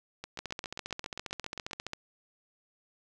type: two click trains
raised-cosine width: 0.2 ms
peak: -19 / -22 dBFS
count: 24 / 12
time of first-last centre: 0.39-1.934 / 0.24-1.711 s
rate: 14.9 / 7.48 Hz
effects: none